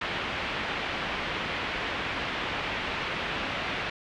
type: low-pass noise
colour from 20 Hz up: white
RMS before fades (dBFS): -32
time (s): 0.01-3.9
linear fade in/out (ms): 5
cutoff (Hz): 3000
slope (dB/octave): 24
effects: none